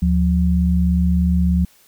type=tone pair together; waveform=sine; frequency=74.9 / 178.14 Hz; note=D2 / F3; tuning=+35 / +35 cents; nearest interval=octave + minor third; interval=1500 cents; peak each=-16 dBFS; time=0.02-1.65 s; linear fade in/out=5 ms; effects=white hiss -53 dBFS RMS until 1.87 s